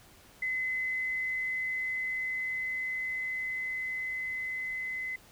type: tone with level ramp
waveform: sine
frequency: 2035 Hz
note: C7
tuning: 49 cents flat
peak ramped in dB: -29 to -33 dBFS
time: 0.42-5.16 s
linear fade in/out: 5 ms
effects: pink hiss -57 dBFS RMS until 5.31 s